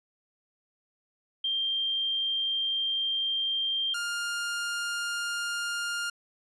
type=tone pair in turn; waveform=sine / sawtooth; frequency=3176 / 1407.8 Hz; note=G7 / F6; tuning=+22 / +13 cents; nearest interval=octave + major second; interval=1409 cents; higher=first; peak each=-26 dBFS; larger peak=neither; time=1.44-3.94 / 3.94-6.1 s; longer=first; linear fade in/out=5 ms; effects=resampled to 24000 Hz